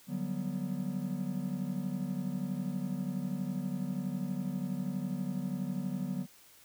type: chord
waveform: triangle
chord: G major seventh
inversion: second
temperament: just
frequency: 147 / 183.75 / 196 / 245 Hz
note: D3 / F#3 / G3 / B3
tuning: +2 / -12 / 0 / -14 cents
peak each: -39 / -34 / -37 / -37 dBFS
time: 0.07-6.27 s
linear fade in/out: 50 ms
effects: white hiss -59 dBFS RMS until 6.64 s